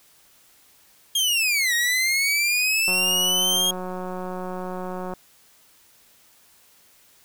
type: linear two-way sweep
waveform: sawtooth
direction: down then up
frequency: 3263 to 1864.7 to 3263 Hz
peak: -16 dBFS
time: 1.15-3.71 s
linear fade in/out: 5 ms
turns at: 1.74 s
type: click train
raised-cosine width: 1 ms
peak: -19 dBFS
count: 414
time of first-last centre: 2.88-5.137 s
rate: 183 Hz
effects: white hiss -56 dBFS RMS until 7.24 s